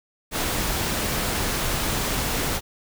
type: noise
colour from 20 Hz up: pink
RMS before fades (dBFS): -25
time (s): 0.31-2.61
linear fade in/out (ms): 50
effects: none